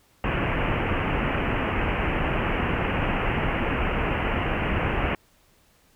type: low-pass noise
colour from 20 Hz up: pink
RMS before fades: -25 dBFS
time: 0.24-5.15 s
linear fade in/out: 2 ms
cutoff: 2900 Hz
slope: 96 dB/octave
effects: pink hiss -61 dBFS RMS until 5.95 s